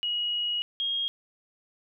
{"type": "tone pair in turn", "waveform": "sine", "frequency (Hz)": [2900, 3255], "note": ["F#7", "G#7"], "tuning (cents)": [-35, -36], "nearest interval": "major second", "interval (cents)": 199, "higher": "second", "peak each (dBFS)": -26, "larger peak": "neither", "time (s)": [[0.03, 0.62], [0.8, 1.08]], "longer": "first", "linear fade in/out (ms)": 0, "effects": []}